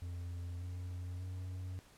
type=tone with pitch steps; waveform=triangle; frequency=87.5 / 89.7 / 91.96 Hz; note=F2 / F2 / F#2; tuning=+4 / +47 / -10 cents; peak=-38 dBFS; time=0.02-1.79 s; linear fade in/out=0 ms; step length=590 ms; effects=pink hiss -63 dBFS RMS until 1.97 s + low-pass 12000 Hz 12 dB/octave